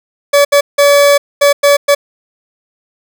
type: tone bursts at uneven times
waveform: 40% pulse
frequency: 571 Hz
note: D5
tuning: 49 cents flat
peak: -4 dBFS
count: 6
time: 0.33-0.45 / 0.52-0.61 / 0.78-1.18 / 1.41-1.53 / 1.63-1.77 / 1.88-1.95 s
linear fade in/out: 10 ms
effects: 7-bit